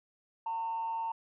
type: tone with amplitude modulation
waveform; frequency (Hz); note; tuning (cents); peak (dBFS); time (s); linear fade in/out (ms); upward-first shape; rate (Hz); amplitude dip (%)
sine; 909; A#5; -44; -29; 0.46-1.12; 5; sine; 176; 40
effects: tanh soft clip ceiling -28 dBFS